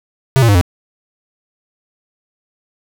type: tone with pitch steps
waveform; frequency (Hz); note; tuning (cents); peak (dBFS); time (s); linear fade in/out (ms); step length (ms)
square; 133.7 / 116.39 / 101.33 / 88.21; C3 / A#2 / G#2 / F2; +38 / -2 / -42 / +18; -8; 0.36-0.612; 0; 63
effects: none